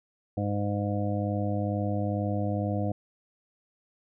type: harmonic tone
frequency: 102.2 Hz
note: G#2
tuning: 27 cents flat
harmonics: 1 / 2 / 3 / 5 / 6 / 7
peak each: -29 / -32 / -34 / -36 / -37 / -37 dBFS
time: 0.37-2.92 s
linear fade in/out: 5 ms
effects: none